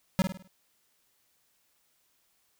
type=tone with echo; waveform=square; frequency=187.9 Hz; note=F#3; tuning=27 cents sharp; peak=-21 dBFS; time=0.19-0.22 s; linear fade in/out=0 ms; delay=51 ms; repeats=5; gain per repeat=-7 dB; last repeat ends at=0.475 s; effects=white hiss -71 dBFS RMS until 2.59 s